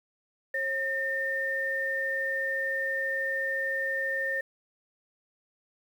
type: tone pair together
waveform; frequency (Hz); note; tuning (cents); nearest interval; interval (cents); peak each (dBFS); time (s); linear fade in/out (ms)
sine; 539 / 1813; C#5 / A#6; -49 / -49; octave + major sixth; 2100; -34 / -28; 0.54-4.41; 5
effects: 9-bit